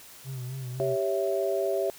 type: tone with vibrato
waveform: triangle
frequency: 129.1 Hz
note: C3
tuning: 23 cents flat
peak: -31 dBFS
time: 0.24-0.97 s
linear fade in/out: 50 ms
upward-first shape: sine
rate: 3.8 Hz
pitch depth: 67 cents each way
type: chord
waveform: sine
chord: C# diminished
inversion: second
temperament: equal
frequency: 392 / 554.4 / 659.3 Hz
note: G4 / C#5 / E5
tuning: 0 / 0 / 0 cents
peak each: -28 / -30 / -29 dBFS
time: 0.8-1.9 s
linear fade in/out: 0 ms
effects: white hiss -49 dBFS RMS until 1.98 s